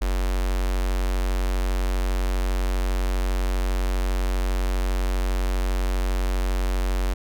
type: tone with notch filter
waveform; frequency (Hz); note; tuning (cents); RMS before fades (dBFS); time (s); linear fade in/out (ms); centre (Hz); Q
square; 46.25; F#1; 0; -23; 0.01-7.14; 10; 140; 0.77
effects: none